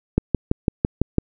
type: click train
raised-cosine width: 3 ms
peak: -3 dBFS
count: 7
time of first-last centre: 0.18-1.183 s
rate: 5.98 Hz
effects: none